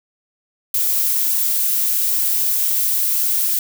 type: noise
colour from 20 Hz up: violet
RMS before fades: -18 dBFS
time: 0.74-3.59 s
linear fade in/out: 2 ms
effects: none